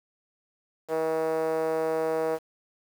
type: tone with band-pass filter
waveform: 5% pulse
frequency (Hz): 160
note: D#3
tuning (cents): +49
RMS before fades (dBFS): -27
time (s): 0.88-2.39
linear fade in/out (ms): 50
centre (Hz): 510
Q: 3.5
effects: 8-bit